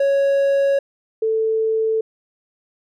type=tone pair in turn; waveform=triangle / sine; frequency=554.4 / 442.5 Hz; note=C#5 / A4; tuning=0 / +10 cents; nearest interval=major third; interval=390 cents; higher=first; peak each=-12 / -16 dBFS; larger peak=first; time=0-0.79 / 1.22-2.01 s; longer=neither; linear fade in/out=5 ms; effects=none